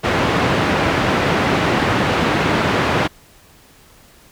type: band-pass noise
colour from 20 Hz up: pink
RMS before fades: -17 dBFS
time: 0.03-3.08 s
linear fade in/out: 20 ms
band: 120 to 2500 Hz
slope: 12 dB/octave
effects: pink hiss -48 dBFS RMS until 4.31 s